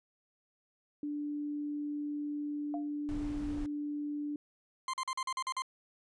sine tone, 293.7 Hz, D4, in tune, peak -34 dBFS, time 1.03-4.36 s, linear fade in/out 2 ms
sine tone with exponential decay, 694 Hz, F5, 11 cents flat, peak -34 dBFS, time 2.74-2.9 s, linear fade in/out 1 ms, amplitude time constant 34 ms
brown noise, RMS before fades -41 dBFS, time 3.09-3.66 s, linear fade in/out 0 ms
40% pulse tone bursts, 1046.5 Hz, C6, in tune, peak -32 dBFS, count 8, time 4.88-5.621 s, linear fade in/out 2 ms, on 55 ms, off 43 ms
effects resampled to 22050 Hz

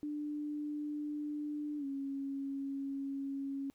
sine tone with pitch glide, 296.7 to 275.2 Hz, D4 to C#4, +18 to -12 cents, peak -36 dBFS, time 0.03-3.7 s, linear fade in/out 0 ms, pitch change -130 cents, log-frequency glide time 1.78-1.85 s, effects pink hiss -74 dBFS RMS until 3.74 s

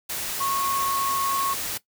sine tone in noise, 1097 Hz, C#6, 18 cents flat, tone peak -24 dBFS, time 0.4-1.54 s, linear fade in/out 10 ms, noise white, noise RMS -30 dBFS, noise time 0.09-1.78 s, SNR +3 dB, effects noise-tail reverb RT60 0.1 s tail -17 dB re dry

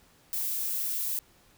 violet noise, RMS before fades -31 dBFS, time 0.33-1.19 s, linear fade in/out 0 ms, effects pink hiss -61 dBFS RMS until 1.57 s

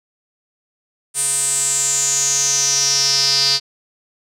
square tone with band-pass filter sweep, 139.2 Hz, C#3, 8 cents sharp, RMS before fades -17 dBFS, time 1.14-3.6 s, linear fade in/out 50 ms, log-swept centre 8900 to 4700 Hz, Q 8.2, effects none

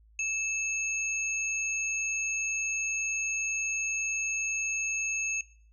sine tone pair together, 2625 / 6518 Hz, E7 / G#8, -8 / -33 cents, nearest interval octave + major third, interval 1575 cents, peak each -29 / -34 dBFS, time 0.19-5.41 s, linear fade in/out 2 ms, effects noise-tail reverb RT60 0.5 s tail -21 dB re dry + added 54 Hz sine -56 dBFS peak until 5.72 s

